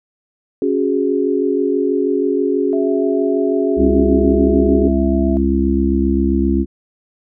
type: chord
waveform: sine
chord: C# suspended fourth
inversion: none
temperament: just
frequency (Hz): 277.2 / 369.6 / 415.8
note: C#4 / F#4 / G#4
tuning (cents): 0 / -2 / +2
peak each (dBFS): -18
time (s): 0.62-4.88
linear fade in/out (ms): 2
type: tone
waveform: sine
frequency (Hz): 659.3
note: E5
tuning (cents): 0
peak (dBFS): -24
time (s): 2.73-5.37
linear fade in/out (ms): 0
type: harmonic tone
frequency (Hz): 67.6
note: C#2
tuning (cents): -43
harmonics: 1 / 3 / 4 / 5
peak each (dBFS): -18 / -18 / -18 / -18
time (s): 3.76-6.66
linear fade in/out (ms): 50
effects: none